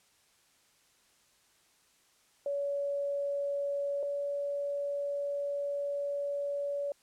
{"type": "tone pair in turn", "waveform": "sine", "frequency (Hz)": [566, 569.2], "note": ["C#5", "C#5"], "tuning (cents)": [36, 46], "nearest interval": "unison", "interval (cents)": 10, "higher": "second", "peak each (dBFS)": [-30, -31], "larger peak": "first", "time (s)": [[2.46, 4.03], [4.03, 6.92]], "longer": "second", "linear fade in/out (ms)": 2, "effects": ["white hiss -67 dBFS RMS until 7.02 s", "low-pass 10000 Hz 12 dB/octave"]}